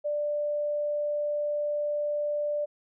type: tone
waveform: sine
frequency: 590 Hz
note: D5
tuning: 8 cents sharp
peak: -26 dBFS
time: 0.04-2.66 s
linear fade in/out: 20 ms
effects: none